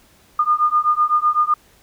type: beating tone pair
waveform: sine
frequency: 1213 / 1220.9 Hz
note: D#6 / D#6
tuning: -44 / -33 cents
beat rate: 7.9 Hz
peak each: -17 dBFS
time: 0.39-1.54 s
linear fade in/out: 5 ms
effects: pink hiss -53 dBFS RMS until 1.82 s